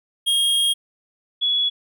square / sine tone pair in turn, 3253 / 3383 Hz, G#7 / G#7, -37 / +31 cents, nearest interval minor second, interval 68 cents, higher second, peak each -17 dBFS, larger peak neither, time 0.26-0.74 / 1.41-1.7 s, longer first, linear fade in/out 20 ms, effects none

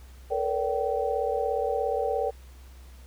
sine tone cluster, 446.8 / 483.8 / 570 / 772 Hz, A4 / B4 / C#5 / G5, +27 / -36 / +48 / -27 cents, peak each -30 dBFS, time 0.3-2.31 s, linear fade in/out 20 ms, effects added 64 Hz sine -45 dBFS peak until 3.06 s + pink hiss -57 dBFS RMS until 3.06 s

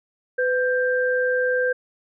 sine tone pair together, 502.3 / 1580 Hz, B4 / G6, +29 / +13 cents, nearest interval octave + minor sixth, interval 1984 cents, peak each -20 / -23 dBFS, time 0.38-1.73 s, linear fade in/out 10 ms, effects none

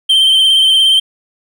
triangle tone with vibrato, 3122 Hz, G7, 8 cents flat, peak -5 dBFS, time 0.09-1 s, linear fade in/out 10 ms, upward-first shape triangle, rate 17 Hz, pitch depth 40 cents each way, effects none

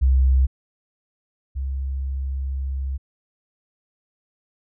sine tone pair in turn, 65.41 / 67.17 Hz, C2 / C2, 0 / +46 cents, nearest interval unison, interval 46 cents, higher second, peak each -13 / -23 dBFS, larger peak first, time 0.01-0.47 / 1.55-2.98 s, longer second, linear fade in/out 20 ms, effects none

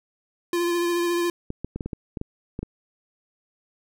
square tone with vibrato, 345.9 Hz, F4, 17 cents flat, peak -22 dBFS, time 0.53-1.3 s, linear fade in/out 2 ms, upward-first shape triangle, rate 14 Hz, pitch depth 23 cents each way
clicks, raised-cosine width 3 ms, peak -17 dBFS, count 10, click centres 1.504 / 1.646 / 1.76 / 1.808 / 1.86 / 1.932 / 2.172 / 2.214 / 2.591 / 2.63 s
effects none

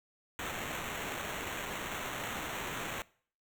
white noise with sample-and-hold, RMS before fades -39 dBFS, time 0.39-3.02 s, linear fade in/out 0 ms, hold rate 4900 Hz, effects noise-tail reverb RT60 0.5 s tail -22 dB re dry

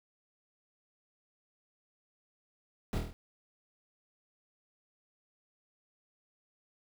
brown noise with echo, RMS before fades -33 dBFS, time 2.93-2.98 s, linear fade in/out 0 ms, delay 25 ms, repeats 6, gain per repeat -3 dB, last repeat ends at 3.13 s, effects none

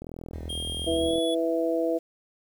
click train, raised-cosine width 2 ms, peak -25 dBFS, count 49, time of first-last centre 0.02-1.182 s, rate 41.3 Hz
sine tone with vibrato, 73.9 Hz, D2, 11 cents sharp, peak -35 dBFS, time 0.33-1.1 s, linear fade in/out 10 ms, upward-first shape square, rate 7.4 Hz, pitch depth 28 cents each way
square tone with pitch glide, 3222 to 3398 Hz, G7 to G#7, +47 to +39 cents, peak -32 dBFS, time 0.49-1.35 s, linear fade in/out 10 ms, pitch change +92 cents, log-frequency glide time 0.91-1.17 s
harmonic tone, 164.81 Hz, E3, in tune, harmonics 2 / 3 / 4, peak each -27 / -27 / -28 dBFS, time 0.86-1.99 s, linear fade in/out 20 ms
effects 9-bit

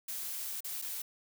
blue noise with dropouts, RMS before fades -39 dBFS, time 0.08-1.02 s, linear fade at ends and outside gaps 5 ms, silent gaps 0.606-0.644 / 0.817-0.821 s, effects none

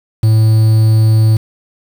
triangle tone with quantisation, 110 Hz, A2, in tune, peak -4 dBFS, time 0.23-1.37 s, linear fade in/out 5 ms, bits 5, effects none

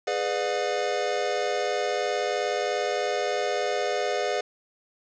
square chord, G# diminished seventh, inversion none, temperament just, 415.3 / 498.4 / 598 / 717.6 Hz, G#4 / B4 / D5 / F5, 0 / +16 / +31 / +47 cents, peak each -31 dBFS, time 0.07-4.41 s, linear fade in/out 5 ms, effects resampled to 16000 Hz + 8-bit

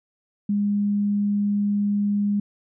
sine tone, 204.3 Hz, G#3, 28 cents flat, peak -19 dBFS, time 0.49-2.4 s, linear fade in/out 5 ms, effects none

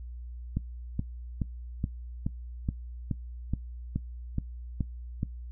click train, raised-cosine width 5 ms, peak -16 dBFS, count 12, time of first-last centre 0.57-5.231 s, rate 2.36 Hz, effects noise-tail reverb RT60 0.1 s tail -18 dB re dry + added 60 Hz sine -38 dBFS peak until 5.51 s

